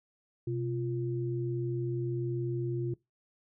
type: tone pair together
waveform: sine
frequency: 126.6 / 347.7 Hz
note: B2 / F4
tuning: +43 / -8 cents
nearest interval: octave + perfect fourth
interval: 1749 cents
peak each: -32 / -34 dBFS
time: 0.47-2.94 s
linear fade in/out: 5 ms
effects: noise-tail reverb RT60 0.2 s tail -22 dB re dry